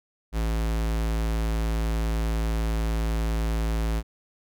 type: tone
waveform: square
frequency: 55.2 Hz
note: A1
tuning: 6 cents sharp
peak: -24 dBFS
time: 0.32-4.03 s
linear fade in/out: 50 ms
effects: none